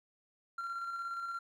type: tone with tremolo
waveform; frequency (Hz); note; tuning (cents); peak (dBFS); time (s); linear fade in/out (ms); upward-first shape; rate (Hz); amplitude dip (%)
triangle; 1374; F6; -29; -33; 0.58-1.39; 5; square; 17; 35
effects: tanh soft clip ceiling -30 dBFS